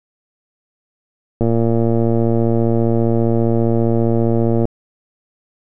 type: click train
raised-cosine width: 2 ms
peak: -4 dBFS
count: 374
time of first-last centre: 1.41-4.653 s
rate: 115 Hz
effects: none